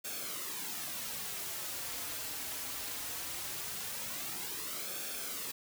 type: noise with flanger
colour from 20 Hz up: white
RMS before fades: -40 dBFS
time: 0.04-5.52 s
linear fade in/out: 10 ms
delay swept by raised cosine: 1 to 5.6 ms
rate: 0.2 Hz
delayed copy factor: -0.6
effects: none